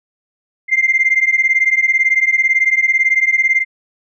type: beating tone pair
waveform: sine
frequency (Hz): 2085 / 2103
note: C7 / C7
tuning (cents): -7 / +8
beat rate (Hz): 18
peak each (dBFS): -13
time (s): 0.68-3.65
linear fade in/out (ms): 50
effects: tanh soft clip ceiling -4 dBFS